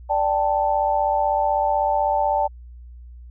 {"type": "chord", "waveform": "sine", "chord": "D suspended fourth", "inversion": "none", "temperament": "equal", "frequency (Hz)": [587.3, 784, 880], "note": ["D5", "G5", "A5"], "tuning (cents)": [0, 0, 0], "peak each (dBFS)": [-23, -22, -21], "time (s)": [0.09, 2.48], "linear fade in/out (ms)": 20, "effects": ["added 60 Hz sine -38 dBFS peak until 3.3 s"]}